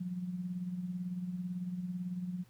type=tone with tremolo; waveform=sine; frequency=180 Hz; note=F#3; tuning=47 cents flat; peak=-33 dBFS; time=0-2.44 s; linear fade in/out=10 ms; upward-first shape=sine; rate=18 Hz; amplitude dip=55%; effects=added 119 Hz sine -62 dBFS peak until 2.49 s + pink hiss -68 dBFS RMS until 2.49 s